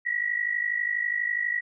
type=tone pair together; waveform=sine; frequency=1897.8 / 1950 Hz; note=A#6 / B6; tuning=+31 / -23 cents; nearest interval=unison; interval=46 cents; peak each=-28 / -27 dBFS; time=0.05-1.61 s; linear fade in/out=20 ms; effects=none